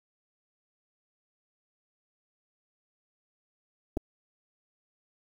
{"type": "clicks", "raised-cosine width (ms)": 2, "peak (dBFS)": -18, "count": 2, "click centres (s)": [3.97, 3.973], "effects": ["8-bit"]}